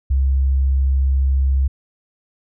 sine tone, 67.1 Hz, C2, 44 cents sharp, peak -13 dBFS, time 0.1-1.68 s, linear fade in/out 10 ms, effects none

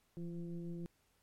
sine tone with frequency modulation, 169.7 Hz, F3, 49 cents flat, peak -40 dBFS, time 0.17-0.86 s, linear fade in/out 0 ms, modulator 173 Hz, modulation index 0.9, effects pink hiss -75 dBFS RMS until 1.22 s + MP3 64 kbps

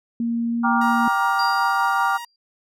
sine tone with pitch glide, 233.1 to 234.5 Hz, A#3 to A#3, 0 to +11 cents, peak -20 dBFS, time 0.2-1.08 s, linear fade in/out 2 ms, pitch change +11 cents, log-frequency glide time 0.5-0.56 s
sine chord, G minor seventh, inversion none, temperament just, 784 / 940.8 / 1176 / 1411.2 Hz, G5 / Bb5 / D6 / F6, 0 / +16 / +2 / +18 cents, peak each -23 dBFS, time 0.63-2.18 s, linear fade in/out 20 ms
sawtooth tone, 946 Hz, A#5, 25 cents sharp, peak -28 dBFS, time 0.81-2.25 s, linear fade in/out 5 ms
sine tone with exponential decay, 4753 Hz, D8, 20 cents sharp, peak -25 dBFS, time 1.39-2.36 s, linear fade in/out 2 ms, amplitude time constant 210 ms
effects none

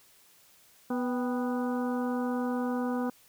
harmonic tone with a mistuned harmonic, 246.9 Hz, B3, in tune, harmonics 1 / 2 / 3 / 4 / 5 / 6, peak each -29 / -35 / -39 / -41 / -43 / -45 dBFS, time 0.9-3.1 s, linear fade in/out 5 ms, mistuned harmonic 3, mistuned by +73 cents, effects white hiss -60 dBFS RMS until 3.28 s

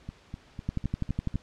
two click trains, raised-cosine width 5 ms, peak -16 / -24 dBFS, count 9 / 6, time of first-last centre 0.69-1.357 / 0.09-1.343 s, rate 12 / 3.99 Hz, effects pink hiss -57 dBFS RMS until 1.42 s + low-pass 5000 Hz 12 dB/octave

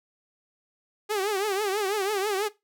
sawtooth tone with vibrato, 403.7 Hz, G#4, 49 cents flat, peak -21 dBFS, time 1.09-2.49 s, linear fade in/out 20 ms, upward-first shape triangle, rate 6.1 Hz, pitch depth 150 cents each way, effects noise-tail reverb RT60 0.2 s tail -18 dB re dry

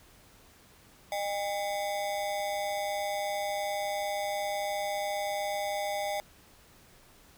square ring-modulated tone, 709 Hz, F5, 26 cents sharp, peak -28 dBFS, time 1.12-6.2 s, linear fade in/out 0 ms, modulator 98.6 Hz, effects pink hiss -58 dBFS RMS until 7.37 s

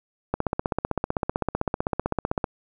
click train, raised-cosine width 1 ms, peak -9 dBFS, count 34, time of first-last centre 0.34-2.442 s, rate 15.7 Hz, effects none

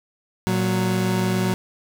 30% pulse tone pair together, 115.97 / 185 Hz, A#2 / F#3, -9 / 0 cents, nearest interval minor sixth, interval 809 cents, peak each -21 / -18 dBFS, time 0.47-1.54 s, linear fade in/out 0 ms, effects 7-bit

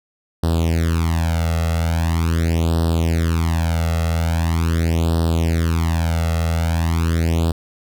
sawtooth tone with flanger, 82.6 Hz, E2, 4 cents sharp, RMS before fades -18 dBFS, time 0.43-7.52 s, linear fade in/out 5 ms, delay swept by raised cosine 0.22 to 1.52 ms, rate 0.42 Hz, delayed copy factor +0.95, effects none

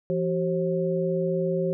sine tone cluster, 170.9 / 380.3 / 536 Hz, F3 / F#4 / C5, -37 / +48 / +42 cents, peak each -27 dBFS, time 0.1-1.73 s, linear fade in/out 0 ms, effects none

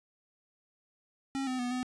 square tone with pitch steps, 271 / 255.8 / 245.6 / 252.2 Hz, C#4 / C4 / B3 / B3, -39 / -39 / -9 / +36 cents, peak -32 dBFS, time 1.35-1.83 s, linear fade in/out 0 ms, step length 120 ms, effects resampled to 22050 Hz + 11-bit

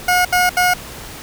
20% pulse tone bursts, 722 Hz, F#5, 43 cents flat, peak -7 dBFS, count 3, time 0.08-0.738 s, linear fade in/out 5 ms, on 170 ms, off 74 ms, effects pink hiss -33 dBFS RMS until 1.22 s

